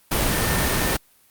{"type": "tone in noise", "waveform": "sine", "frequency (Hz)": 1807, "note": "A6", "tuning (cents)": 46, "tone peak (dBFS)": -30, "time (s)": [0.32, 0.95], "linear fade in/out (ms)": 10, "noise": "pink", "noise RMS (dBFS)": -21, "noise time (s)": [0.11, 0.97], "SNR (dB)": -12, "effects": ["white hiss -57 dBFS RMS until 1.3 s", "Opus 32 kbps"]}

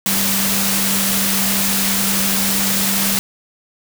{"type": "tone in noise", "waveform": "sine", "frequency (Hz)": 196, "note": "G3", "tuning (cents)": 0, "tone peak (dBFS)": -22, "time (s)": [0.06, 3.19], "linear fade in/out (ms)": 0, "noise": "white", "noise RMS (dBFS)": -18, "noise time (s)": [0.06, 3.19], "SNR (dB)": -7, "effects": []}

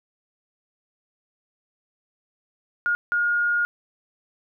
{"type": "tone bursts at uneven times", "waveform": "sine", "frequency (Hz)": 1427, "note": "F6", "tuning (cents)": 37, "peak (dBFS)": -19, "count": 2, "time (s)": [[2.86, 2.95], [3.12, 3.65]], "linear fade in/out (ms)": 0, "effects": []}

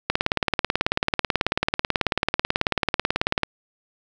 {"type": "click train", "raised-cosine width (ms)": 0.3, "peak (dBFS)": -3, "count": 62, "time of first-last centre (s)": [0.1, 3.433], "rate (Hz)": 18.3, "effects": []}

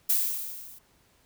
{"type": "noise with level ramp", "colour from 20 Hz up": "violet", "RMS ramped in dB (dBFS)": [-22, -49], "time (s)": [0.09, 0.79], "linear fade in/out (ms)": 10, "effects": ["pink hiss -64 dBFS RMS until 1.25 s"]}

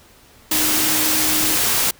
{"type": "tone in noise", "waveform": "sine", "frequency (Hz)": 309.8, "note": "D#4", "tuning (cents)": -7, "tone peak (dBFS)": -26, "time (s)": [0.51, 1.56], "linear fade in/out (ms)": 5, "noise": "white", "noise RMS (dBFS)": -18, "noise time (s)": [0.51, 1.91], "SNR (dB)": -11, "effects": ["pink hiss -49 dBFS RMS until 1.99 s"]}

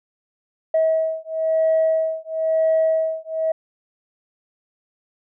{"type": "beating tone pair", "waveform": "sine", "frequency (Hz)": [641, 642], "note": ["E5", "E5"], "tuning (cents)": [-49, -46], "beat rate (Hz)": 1, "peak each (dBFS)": -19, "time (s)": [0.74, 3.52], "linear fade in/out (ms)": 5, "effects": ["tanh soft clip ceiling -11 dBFS"]}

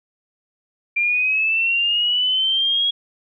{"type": "linear sweep", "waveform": "sine", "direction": "up", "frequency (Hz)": [2373, 3322], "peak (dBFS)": -16, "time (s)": [0.96, 2.91], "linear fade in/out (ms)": 10, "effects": []}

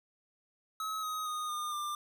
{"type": "tone with pitch steps", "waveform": "square", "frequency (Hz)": [1283, 1259.5, 1236.4, 1213.8, 1191.6], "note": ["E6", "D#6", "D#6", "D#6", "D6"], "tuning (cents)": [-47, 21, -11, -43, 25], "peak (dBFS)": -35, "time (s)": [0.8, 1.95], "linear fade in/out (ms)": 2, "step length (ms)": 230, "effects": []}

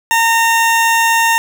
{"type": "tone", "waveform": "20% pulse", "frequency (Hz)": 916, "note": "A#5", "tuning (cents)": -31, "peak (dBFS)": -5, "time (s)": [0.11, 1.38], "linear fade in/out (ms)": 0, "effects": []}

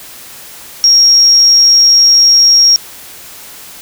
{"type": "tone", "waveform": "sine", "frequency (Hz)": 5588, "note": "F8", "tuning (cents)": 0, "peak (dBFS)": -3, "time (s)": [0.84, 2.76], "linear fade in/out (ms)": 0, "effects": ["white hiss -32 dBFS RMS until 3.81 s"]}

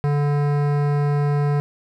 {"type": "tone with hard clipping", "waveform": "sine", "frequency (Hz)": 145.1, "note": "D3", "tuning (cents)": -21, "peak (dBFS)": -19, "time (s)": [0.04, 1.6], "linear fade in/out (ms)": 0, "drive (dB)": 17, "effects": []}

